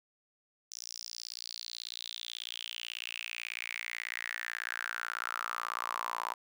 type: tone with high-pass filter sweep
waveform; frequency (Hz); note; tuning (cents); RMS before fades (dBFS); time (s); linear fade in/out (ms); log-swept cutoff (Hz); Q
sawtooth; 58.2; A#1; -2; -40; 0.71-6.34; 10; 5800 to 970; 6
effects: none